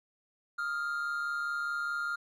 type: tone pair together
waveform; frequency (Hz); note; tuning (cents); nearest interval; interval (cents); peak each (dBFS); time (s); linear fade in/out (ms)
triangle; 1255.2 / 1400; D#6 / F6; +15 / +4; major second; 189; -38 / -30; 0.58-2.16; 10
effects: none